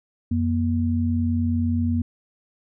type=tone pair together; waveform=sine; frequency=89.5 / 238.1 Hz; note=F2 / A#3; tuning=+43 / +37 cents; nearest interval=octave + perfect fourth; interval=1694 cents; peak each=-22 dBFS; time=0.31-2.02 s; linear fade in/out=5 ms; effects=none